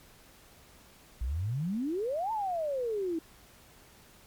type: exponential two-way sweep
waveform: sine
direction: up then down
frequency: 55.3 to 912 to 315.9 Hz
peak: -29 dBFS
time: 1.21-3.19 s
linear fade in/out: 5 ms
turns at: 2.32 s
effects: pink hiss -57 dBFS RMS until 4.26 s + MP3 96 kbps